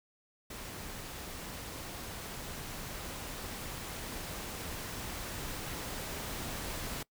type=noise with level ramp; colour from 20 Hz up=pink; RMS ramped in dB=-44 to -39 dBFS; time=0.5-7.03 s; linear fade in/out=5 ms; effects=noise-tail reverb RT60 0.1 s tail -23 dB re dry